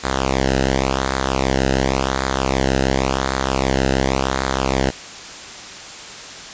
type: tone with flanger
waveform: sawtooth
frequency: 66.4 Hz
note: C2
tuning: 26 cents sharp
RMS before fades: -19 dBFS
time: 0.03-4.91 s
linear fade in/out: 20 ms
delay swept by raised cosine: 0.35 to 0.89 ms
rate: 0.91 Hz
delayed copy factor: -0.85
effects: white hiss -34 dBFS RMS until 6.53 s + resampled to 16000 Hz